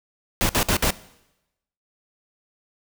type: noise bursts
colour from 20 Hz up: pink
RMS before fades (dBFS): -20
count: 4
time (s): 0.41-0.905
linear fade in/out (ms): 0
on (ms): 81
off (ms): 57
effects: noise-tail reverb RT60 0.9 s tail -19 dB re dry